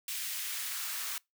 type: noise with high-pass filter sweep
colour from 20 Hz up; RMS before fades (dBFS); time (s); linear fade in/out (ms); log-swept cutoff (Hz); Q
white; -37; 0.08-1.18; 2; 2300 to 1100; 1.1
effects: noise-tail reverb RT60 0.2 s tail -25 dB re dry